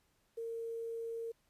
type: tone with quantisation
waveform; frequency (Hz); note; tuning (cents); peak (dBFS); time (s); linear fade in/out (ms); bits
sine; 458.5; A#4; -29; -38; 0.37-1.32; 10; 11
effects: pink hiss -75 dBFS RMS until 1.49 s + resampled to 32000 Hz